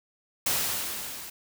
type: noise with level ramp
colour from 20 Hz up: white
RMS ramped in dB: -25 to -41 dBFS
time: 0.46-1.3 s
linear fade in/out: 5 ms
effects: none